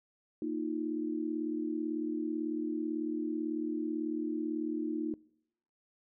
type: chord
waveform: sine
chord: Bb suspended fourth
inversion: none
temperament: equal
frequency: 233.1 / 311.1 / 349.2 Hz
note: Bb3 / Eb4 / F4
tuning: 0 / 0 / 0 cents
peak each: -39 / -34 / -39 dBFS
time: 0.42-5.14 s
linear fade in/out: 2 ms
effects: noise-tail reverb RT60 0.8 s tail -24 dB re dry